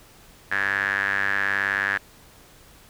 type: tone with band-pass filter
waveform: sawtooth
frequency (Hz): 98.9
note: G2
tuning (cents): +16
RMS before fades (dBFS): -24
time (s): 0.51-1.98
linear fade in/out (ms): 10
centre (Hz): 1700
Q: 9.8
effects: pink hiss -51 dBFS RMS until 2.89 s